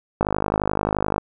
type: click train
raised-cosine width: 1 ms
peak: -6 dBFS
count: 51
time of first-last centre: 0.21-1.181 s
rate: 51.5 Hz
effects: none